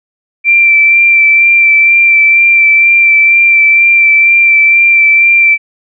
sine tone with vibrato, 2349 Hz, D7, in tune, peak -3 dBFS, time 0.44-5.58 s, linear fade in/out 50 ms, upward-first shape sine, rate 2.1 Hz, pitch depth 19 cents each way, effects none

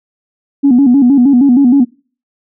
sine tone with vibrato, 261.6 Hz, C4, in tune, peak -3 dBFS, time 0.63-1.85 s, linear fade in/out 20 ms, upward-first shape square, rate 6.4 Hz, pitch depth 120 cents each way, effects noise-tail reverb RT60 0.4 s tail -24 dB re dry + tanh soft clip ceiling 0 dBFS

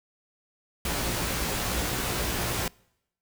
pink noise with comb filter, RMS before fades -29 dBFS, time 0.85-2.68 s, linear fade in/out 2 ms, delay 17 ms, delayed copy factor +0.6, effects noise-tail reverb RT60 0.8 s tail -26 dB re dry

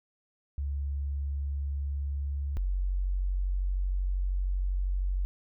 sine tone pair in turn, 70.2 / 46.41 Hz, C#2 / F#1, +22 / +6 cents, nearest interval perfect fifth, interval 716 cents, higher first, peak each -29 / -26 dBFS, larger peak second, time 0.58-2.57 / 2.57-5.25 s, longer second, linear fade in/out 0 ms, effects none

